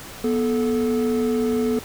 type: tone pair together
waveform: triangle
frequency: 243.6 / 435.4 Hz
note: B3 / A4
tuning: -24 / -18 cents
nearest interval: minor seventh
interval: 1006 cents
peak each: -19 / -20 dBFS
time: 0.24-1.79 s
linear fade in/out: 2 ms
effects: pink hiss -38 dBFS RMS until 1.84 s